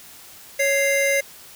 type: tone pair together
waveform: square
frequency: 554.4 / 2093 Hz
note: C#5 / C7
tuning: 0 / 0 cents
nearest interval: octave + major seventh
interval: 2300 cents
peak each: -21 dBFS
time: 0.59-1.21 s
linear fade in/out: 10 ms
effects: white hiss -44 dBFS RMS until 1.55 s